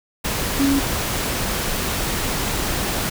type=tone in noise; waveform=sine; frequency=276.8 Hz; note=C#4; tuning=2 cents flat; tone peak=-15 dBFS; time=0.59-0.8 s; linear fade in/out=10 ms; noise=pink; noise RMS=-23 dBFS; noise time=0.24-3.1 s; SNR=+5 dB; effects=none